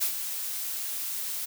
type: noise with ADSR envelope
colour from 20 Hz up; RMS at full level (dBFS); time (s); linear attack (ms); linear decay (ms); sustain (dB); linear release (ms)
blue; -25; 0-1.46; 26; 87; -8; 16
effects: none